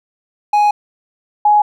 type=tone pair in turn; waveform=triangle / sine; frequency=832 / 836.3 Hz; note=G#5 / G#5; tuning=+3 / +12 cents; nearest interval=unison; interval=9 cents; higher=second; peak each=-7 dBFS; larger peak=neither; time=0.53-0.71 / 1.45-1.62 s; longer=first; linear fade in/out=5 ms; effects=none